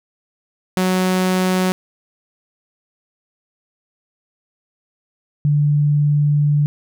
sawtooth / sine tone pair in turn, 185 / 146.83 Hz, F#3 / D3, 0 / 0 cents, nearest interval major third, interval 400 cents, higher first, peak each -11 / -12 dBFS, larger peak first, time 0.77-1.72 / 5.45-6.66 s, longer second, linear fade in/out 0 ms, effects none

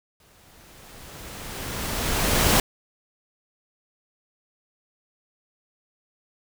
pink noise with exponential growth, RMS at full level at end -17 dBFS, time 0.2-2.6 s, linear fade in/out 2 ms, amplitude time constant 520 ms, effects none

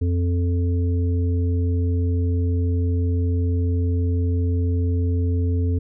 harmonic tone, 87.4 Hz, F2, 2 cents sharp, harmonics 1 / 3 / 5, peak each -18 / -28 / -32 dBFS, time 0.01-5.79 s, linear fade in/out 10 ms, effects none

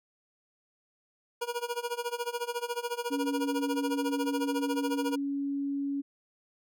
25% pulse tone with tremolo, 478.5 Hz, A#4, 45 cents sharp, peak -25 dBFS, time 1.41-5.16 s, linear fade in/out 10 ms, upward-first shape sine, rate 14 Hz, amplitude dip 90%
sine tone, 280 Hz, C#4, 18 cents sharp, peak -29 dBFS, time 3.1-6.02 s, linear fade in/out 20 ms
effects none

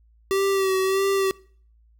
square tone with vibrato, 385.7 Hz, G4, 28 cents flat, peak -20 dBFS, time 0.31-1.31 s, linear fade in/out 0 ms, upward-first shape sine, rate 1.6 Hz, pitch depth 33 cents each way, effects noise-tail reverb RT60 0.5 s tail -23 dB re dry + added 56 Hz sine -54 dBFS peak until 1.99 s

